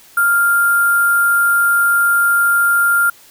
sine tone with sample-and-hold, 1396.9 Hz, F6, in tune, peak -10 dBFS, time 0.17-3.1 s, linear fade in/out 5 ms, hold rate 11025 Hz, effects white hiss -45 dBFS RMS until 3.3 s

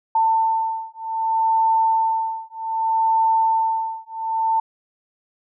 sine beating tone pair, 894 / 894.64 Hz, A5 / A5, +27 / +29 cents, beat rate 0.64 Hz, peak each -20 dBFS, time 0.15-4.6 s, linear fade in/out 5 ms, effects none

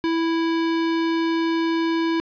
square tone, 329.6 Hz, E4, in tune, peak -20 dBFS, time 0.04-2.2 s, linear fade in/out 0 ms, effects resampled to 11025 Hz + 10-bit

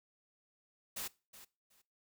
white noise with echo, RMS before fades -41 dBFS, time 0.96-1.08 s, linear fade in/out 10 ms, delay 370 ms, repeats 2, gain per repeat -14 dB, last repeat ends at 1.82 s, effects noise-tail reverb RT60 0.3 s tail -21 dB re dry

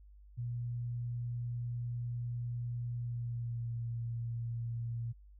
sine tone with pitch glide, 120 to 116.85 Hz, B2 to A#2, -49 to +5 cents, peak -35 dBFS, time 0.37-5.13 s, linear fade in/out 20 ms, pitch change -46 cents, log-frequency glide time 2.98-3.76 s, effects added 50 Hz sine -54 dBFS peak until 5.39 s

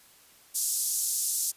white band-pass noise, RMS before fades -29 dBFS, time 0.54-1.52 s, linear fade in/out 20 ms, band 5700 to 12000 Hz, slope 24 dB/octave, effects white hiss -57 dBFS RMS until 1.56 s + resampled to 32000 Hz

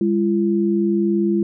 sine tone pair together, 202.4 / 340.4 Hz, G#3 / F4, -44 / -44 cents, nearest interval major sixth, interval 900 cents, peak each -18 dBFS, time 0.01-1.43 s, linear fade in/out 2 ms, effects none

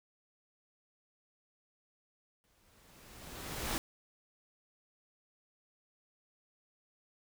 pink noise with exponential growth, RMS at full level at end -34 dBFS, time 2.44-3.78 s, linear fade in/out 0 ms, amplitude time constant 290 ms, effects none

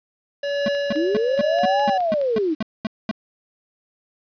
square tone with tremolo, 569 Hz, C#5, 45 cents sharp, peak -20 dBFS, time 0.43-1.98 s, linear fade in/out 5 ms, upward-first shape triangle, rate 0.98 Hz, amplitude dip 70%
square tone bursts, 217.9 Hz, A3, 17 cents flat, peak -21 dBFS, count 11, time 0.66-3.113 s, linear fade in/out 2 ms, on 23 ms, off 220 ms
click train, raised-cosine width 0.2 ms, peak -21 dBFS, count 8, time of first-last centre 0.75-2.214 s, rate 4.78 Hz
sine linear two-way sweep, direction up then down, 293.7 to 847 to 293.7 Hz, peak -18 dBFS, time 0.95-2.55 s, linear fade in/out 20 ms, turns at 1.84 s
effects resampled to 11025 Hz + 8-bit

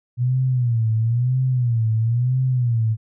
sine tone with vibrato, 120 Hz, B2, 49 cents flat, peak -16 dBFS, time 0.17-2.97 s, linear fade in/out 50 ms, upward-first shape sine, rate 1 Hz, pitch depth 140 cents each way, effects none

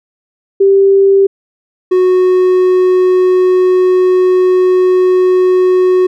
sine / triangle tone pair in turn, 392 / 367.7 Hz, G4 / F#4, 0 / -11 cents, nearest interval minor second, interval 111 cents, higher first, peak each -4 dBFS, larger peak neither, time 0.6-1.27 / 1.91-6.07 s, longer second, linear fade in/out 10 ms, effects none

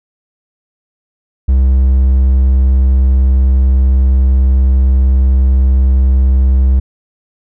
triangle tone, 65.41 Hz, C2, in tune, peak -4 dBFS, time 1.48-6.8 s, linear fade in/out 10 ms, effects none

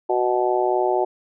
harmonic tone, 123.6 Hz, B2, 2 cents sharp, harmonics 3 / 4 / 5 / 6 / 7, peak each -21 / -29 / -24 / -24 / -25 dBFS, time 0.09-1.05 s, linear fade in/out 10 ms, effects none

